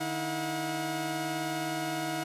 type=tone cluster; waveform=sawtooth; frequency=151.8 / 323 / 723 Hz; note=D#3 / E4 / F#5; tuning=-42 / -35 / -40 cents; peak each=-35 / -30 / -31 dBFS; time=0-2.24 s; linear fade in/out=10 ms; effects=resampled to 32000 Hz